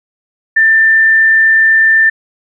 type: tone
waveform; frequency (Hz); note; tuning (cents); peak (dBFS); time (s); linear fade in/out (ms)
sine; 1784; A6; +23; -5; 0.56-2.1; 10
effects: none